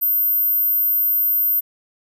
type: tone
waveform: sine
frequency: 13610 Hz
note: G#9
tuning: 41 cents sharp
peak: -15 dBFS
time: 0.01-1.61 s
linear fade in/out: 20 ms
effects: none